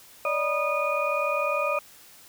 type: tone cluster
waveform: sine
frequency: 575 / 615 / 967 / 1232 / 2455 Hz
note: D5 / D#5 / B5 / D#6 / D#7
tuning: -37 / -20 / -37 / -17 / -24 cents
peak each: -28 / -30 / -36 / -28 / -30 dBFS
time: 0.25-1.79 s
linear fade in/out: 2 ms
effects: white hiss -51 dBFS RMS until 2.28 s